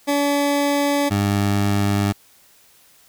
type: tone pair in turn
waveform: 20% pulse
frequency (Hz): 285.7 / 101.01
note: D4 / G#2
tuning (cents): -48 / -48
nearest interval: octave + tritone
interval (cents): 1800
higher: first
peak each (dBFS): -12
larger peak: neither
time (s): 0.07-1.1 / 1.1-2.13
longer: neither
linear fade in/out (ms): 20
effects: white hiss -53 dBFS RMS until 3.08 s